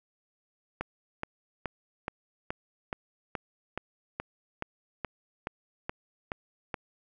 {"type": "click train", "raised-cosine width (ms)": 0.5, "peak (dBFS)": -17, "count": 15, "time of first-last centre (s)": [0.81, 6.742], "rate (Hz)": 2.36, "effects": []}